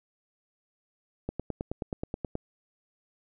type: click train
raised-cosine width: 2 ms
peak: -18 dBFS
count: 11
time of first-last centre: 1.29-2.354 s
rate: 9.4 Hz
effects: none